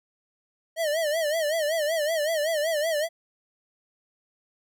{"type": "tone with vibrato", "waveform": "square", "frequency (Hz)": 624, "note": "D#5", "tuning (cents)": 5, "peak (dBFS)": -24, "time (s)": [0.76, 3.09], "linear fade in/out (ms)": 50, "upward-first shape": "sine", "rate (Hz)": 5.3, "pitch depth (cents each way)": 120, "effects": []}